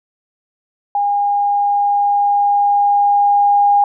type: tone with level ramp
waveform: sine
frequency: 813 Hz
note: G#5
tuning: 37 cents flat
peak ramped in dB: -13 to -8 dBFS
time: 0.95-3.84 s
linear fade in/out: 2 ms
effects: none